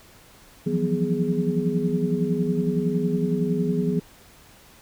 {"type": "tone cluster", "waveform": "sine", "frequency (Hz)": [164, 174.9, 185.7, 246.4, 415.2], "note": ["E3", "F3", "F#3", "B3", "G#4"], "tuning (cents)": [-9, 3, 7, -4, 0], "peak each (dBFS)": -27, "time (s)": [0.66, 4], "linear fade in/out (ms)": 10, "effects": ["pink hiss -51 dBFS RMS until 4.81 s"]}